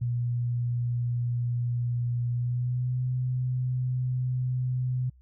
sine tone with pitch glide, 120.7 to 126.63 Hz, B2 to B2, -39 to +44 cents, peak -25 dBFS, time 0.01-5.1 s, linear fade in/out 10 ms, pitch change +83 cents, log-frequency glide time 2.3-3.04 s, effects added 63 Hz sine -53 dBFS peak until 5.21 s

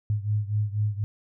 sine beating tone pair, 103.83 / 107.93 Hz, G#2 / A2, 0 / -33 cents, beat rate 4.1 Hz, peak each -25 / -28 dBFS, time 0.1-1.04 s, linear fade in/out 0 ms, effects none

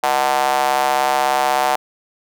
square tone with high-pass filter, 68.2 Hz, C#2, 28 cents flat, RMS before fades -17 dBFS, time 0.03-1.76 s, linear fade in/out 5 ms, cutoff 770 Hz, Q 3.8, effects none

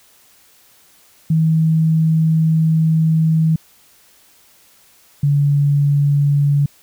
sine tone pair in turn, 160 / 143.34 Hz, D#3 / D3, +49 / -42 cents, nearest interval major second, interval 191 cents, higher first, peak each -11 dBFS, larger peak neither, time 1.3-3.56 / 5.23-6.66 s, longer first, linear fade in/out 5 ms, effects white hiss -51 dBFS RMS until 6.82 s

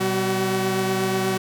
sawtooth tone cluster, 122.8 / 192.4 / 376.6 Hz, B2 / G3 / F#4, -9 / -32 / +31 cents, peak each -26 / -21 / -19 dBFS, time 0-1.38 s, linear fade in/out 10 ms, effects none

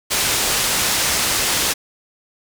white low-pass noise, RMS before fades -19 dBFS, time 0.1-1.74 s, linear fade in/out 20 ms, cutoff 9000 Hz, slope 12 dB/octave, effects none

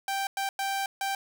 sawtooth tone bursts at uneven times, 784 Hz, G5, in tune, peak -24 dBFS, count 4, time 0.08-0.27 / 0.37-0.49 / 0.59-0.86 / 1.01-1.15 s, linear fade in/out 2 ms, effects none

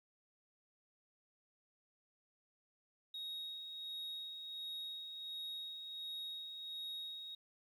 sine tone with tremolo, 3763 Hz, A#7, 16 cents sharp, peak -39 dBFS, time 3.14-7.35 s, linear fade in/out 5 ms, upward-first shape sine, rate 1.4 Hz, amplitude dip 50%, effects tanh soft clip ceiling -41 dBFS + 12-bit

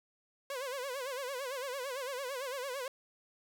sawtooth tone with vibrato, 527 Hz, C5, 12 cents sharp, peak -33 dBFS, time 0.5-2.88 s, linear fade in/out 2 ms, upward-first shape sine, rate 8.9 Hz, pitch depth 130 cents each way, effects none

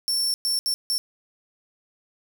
sawtooth tone bursts at uneven times, 5430 Hz, F8, 50 cents flat, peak -19 dBFS, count 4, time 0.08-0.34 / 0.45-0.59 / 0.66-0.74 / 0.9-0.98 s, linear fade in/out 0 ms, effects none

